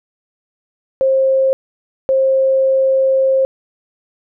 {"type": "tone pair in turn", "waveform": "sine", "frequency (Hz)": [532, 532], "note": ["C5", "C5"], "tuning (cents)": [29, 29], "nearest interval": "unison", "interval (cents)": 0, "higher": "neither", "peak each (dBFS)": -10, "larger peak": "neither", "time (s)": [[1.01, 1.53], [2.09, 3.45]], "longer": "second", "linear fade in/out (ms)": 0, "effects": []}